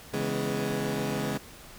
20% pulse chord, C# minor seventh, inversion none, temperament equal with one note detuned, 138.59 / 164.81 / 207.7 / 251.1 Hz, C#3 / E3 / G#3 / B3, 0 / 0 / 0 / +29 cents, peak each -28 / -32 / -27 / -31 dBFS, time 0.13-1.38 s, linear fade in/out 10 ms, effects pink hiss -48 dBFS RMS until 1.78 s

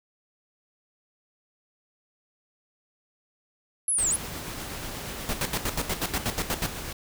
sine linear two-way sweep, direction down then up, 11175 to 6645 to 11175 Hz, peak -22 dBFS, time 3.88-4.16 s, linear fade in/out 2 ms, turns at 4.1 s
pink noise with tremolo, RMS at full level -35 dBFS, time 3.98-6.93 s, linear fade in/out 5 ms, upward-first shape triangle, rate 8.3 Hz, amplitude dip 25%
pink noise bursts, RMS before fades -27 dBFS, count 12, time 5.29-6.663 s, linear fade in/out 0 ms, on 42 ms, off 79 ms
effects none

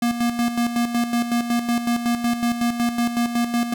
square tone with tremolo, 237.4 Hz, A#3, 32 cents sharp, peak -18 dBFS, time 0.02-3.74 s, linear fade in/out 5 ms, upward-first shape square, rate 5.4 Hz, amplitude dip 60%, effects none

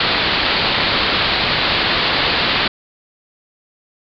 white low-pass noise, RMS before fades -17 dBFS, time 0-2.68 s, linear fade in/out 5 ms, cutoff 4600 Hz, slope 96 dB/octave, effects none

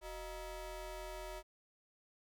25% pulse ring-modulated tone, 330 Hz, E4, 2 cents sharp, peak -37 dBFS, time 0.01-1.43 s, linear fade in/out 50 ms, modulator 288 Hz, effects none

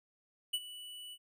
square tone with ADSR envelope, 2960 Hz, F#7, in tune, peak -30 dBFS, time 0.53-1.18 s, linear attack 11 ms, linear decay 47 ms, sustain -16 dB, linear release 52 ms, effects none

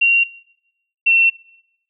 sine tone pair in turn, 2755 / 2709 Hz, F7 / E7, -24 / +47 cents, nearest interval unison, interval 29 cents, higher first, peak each -10 dBFS, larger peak neither, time 0.01-0.24 / 1.06-1.3 s, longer second, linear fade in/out 10 ms, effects noise-tail reverb RT60 0.8 s tail -21 dB re dry

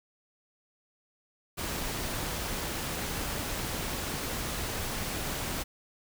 pink noise, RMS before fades -34 dBFS, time 1.57-5.64 s, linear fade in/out 20 ms, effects none

